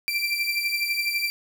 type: beating tone pair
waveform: 30% pulse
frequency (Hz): 2349 / 2361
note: D7 / D7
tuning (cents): 0 / +9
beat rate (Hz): 12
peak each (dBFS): -23 / -26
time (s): 0.08-1.3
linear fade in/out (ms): 0
effects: none